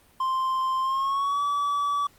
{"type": "tone with pitch glide", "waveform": "triangle", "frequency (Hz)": [1046.5, 1147.8], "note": ["C6", "D6"], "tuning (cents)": [0, -40], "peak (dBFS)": -21, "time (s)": [0.2, 2.07], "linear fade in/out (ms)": 5, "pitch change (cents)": 160, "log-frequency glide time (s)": [0.8, 1.42], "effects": ["pink hiss -58 dBFS RMS until 2.18 s", "Opus 32 kbps"]}